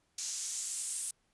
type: noise with band-pass filter sweep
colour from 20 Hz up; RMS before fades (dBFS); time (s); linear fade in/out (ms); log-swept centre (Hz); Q
white; -38; 0.18-1.11; 5; 6100 to 9200; 2.7
effects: pink hiss -75 dBFS RMS until 1.33 s + resampled to 24000 Hz